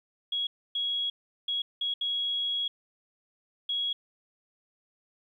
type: tone bursts at uneven times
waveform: sine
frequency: 3322 Hz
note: G#7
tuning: in tune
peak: -27 dBFS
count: 6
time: 0.32-0.47 / 0.75-1.1 / 1.48-1.62 / 1.81-1.94 / 2.01-2.68 / 3.69-3.93 s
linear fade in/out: 5 ms
effects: 11-bit